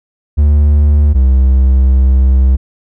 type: tone pair in turn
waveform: triangle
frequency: 73.42 / 65.38 Hz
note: D2 / C2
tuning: 0 / -1 cents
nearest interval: major second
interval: 201 cents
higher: first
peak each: -3 dBFS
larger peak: neither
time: 0.37-1.14 / 1.14-2.57 s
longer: second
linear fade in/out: 20 ms
effects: none